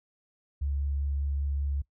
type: tone with vibrato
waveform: sine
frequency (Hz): 70.4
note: C#2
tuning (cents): +27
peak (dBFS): -27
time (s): 0.61-1.82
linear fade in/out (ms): 10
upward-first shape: triangle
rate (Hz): 5.1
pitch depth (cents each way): 12
effects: noise-tail reverb RT60 0.1 s tail -20 dB re dry